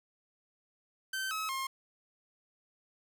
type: tone with pitch steps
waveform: sawtooth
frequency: 1545 / 1284.3 / 1067.5 Hz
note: G6 / E6 / C6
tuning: -26 / -46 / +34 cents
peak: -30 dBFS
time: 1.13-1.67 s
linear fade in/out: 5 ms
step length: 180 ms
effects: none